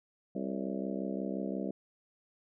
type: harmonic tone with a mistuned harmonic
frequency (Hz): 65.7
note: C2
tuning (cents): +8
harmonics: 3 / 4 / 5 / 6 / 7 / 8 / 9 / 10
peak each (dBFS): -37 / -39 / -41 / -43 / -44 / -45 / -46 / -47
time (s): 0.35-1.71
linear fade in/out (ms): 5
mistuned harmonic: 8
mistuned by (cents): +75
effects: none